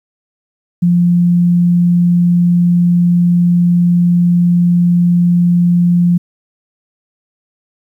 sine tone, 174.61 Hz, F3, in tune, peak -7 dBFS, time 0.82-6.18 s, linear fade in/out 10 ms, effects 8-bit

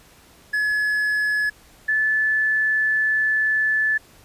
triangle / sine tone pair in turn, 1702 / 1738.8 Hz, G#6 / A6, +42 / -21 cents, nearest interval unison, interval 37 cents, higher second, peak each -17 dBFS, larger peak neither, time 0.53-1.5 / 1.88-3.98 s, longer second, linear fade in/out 10 ms, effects pink hiss -51 dBFS RMS until 4.24 s + resampled to 32000 Hz

